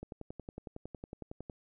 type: click train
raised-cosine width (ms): 2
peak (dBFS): -29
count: 17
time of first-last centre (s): 0.03-1.498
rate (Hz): 10.9
effects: none